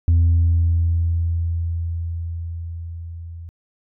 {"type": "tone with level ramp", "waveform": "sine", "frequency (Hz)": 84, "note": "E2", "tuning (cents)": 33, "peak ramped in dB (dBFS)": [-9, -32], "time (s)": [0.08, 3.49], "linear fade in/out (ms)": 0, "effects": ["tanh soft clip ceiling -10 dBFS"]}